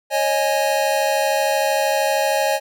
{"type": "chord", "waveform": "square", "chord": "C# suspended second", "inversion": "none", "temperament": "equal with one note detuned", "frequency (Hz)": [549.3, 622.3, 830.6], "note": ["C#5", "D#5", "G#5"], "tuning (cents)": [-16, 0, 0], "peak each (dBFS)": -22, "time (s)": [0.1, 2.6], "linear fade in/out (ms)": 50, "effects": []}